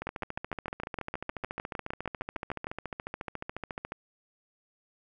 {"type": "two click trains", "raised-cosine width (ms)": 0.5, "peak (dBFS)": [-18, -20], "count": [18, 56], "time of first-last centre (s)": [[0.07, 2.669], [0.02, 3.921]], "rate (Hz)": [6.54, 14.1], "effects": []}